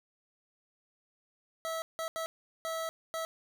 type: tone bursts at uneven times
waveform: 25% pulse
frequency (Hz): 651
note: E5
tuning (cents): -22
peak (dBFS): -30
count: 5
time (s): 1.65-1.82 / 1.99-2.08 / 2.16-2.26 / 2.65-2.89 / 3.14-3.25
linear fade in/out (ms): 0
effects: none